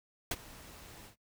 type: noise with ADSR envelope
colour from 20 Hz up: pink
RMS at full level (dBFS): -31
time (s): 0.31-1.16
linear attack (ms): 5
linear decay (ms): 34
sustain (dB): -21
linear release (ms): 110
effects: noise-tail reverb RT60 0.1 s tail -19 dB re dry